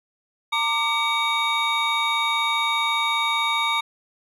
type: tone cluster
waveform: triangle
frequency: 917 / 1182 / 2268 / 3722 Hz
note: A#5 / D6 / C#7 / A#7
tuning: -29 / +11 / +39 / -3 cents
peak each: -24 dBFS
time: 0.52-3.81 s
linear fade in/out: 10 ms
effects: none